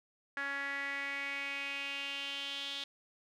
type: tone with band-pass filter sweep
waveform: sawtooth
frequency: 279.2 Hz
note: C#4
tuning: 13 cents sharp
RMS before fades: -39 dBFS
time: 0.37-2.84 s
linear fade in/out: 2 ms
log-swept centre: 1700 to 3500 Hz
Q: 5.2
effects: none